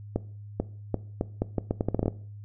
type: accelerating click train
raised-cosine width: 2 ms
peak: -12 dBFS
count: 14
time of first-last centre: 0.16-2.081 s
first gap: 440 ms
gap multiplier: 0.78
effects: noise-tail reverb RT60 0.5 s tail -19 dB re dry + added 103 Hz sine -40 dBFS peak until 2.44 s